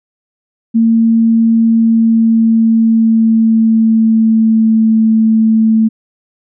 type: tone with pitch glide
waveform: sine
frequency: 227.1 to 221.5 Hz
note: A#3 to A3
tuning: -45 to +12 cents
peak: -6 dBFS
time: 0.74-5.89 s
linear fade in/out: 20 ms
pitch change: -43 cents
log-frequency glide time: 1.63-4.98 s
effects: none